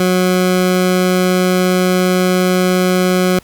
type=tone; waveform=20% pulse; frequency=182.9 Hz; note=F#3; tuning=20 cents flat; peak=-6 dBFS; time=0-3.39 s; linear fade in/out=2 ms; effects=pink hiss -45 dBFS RMS until 3.43 s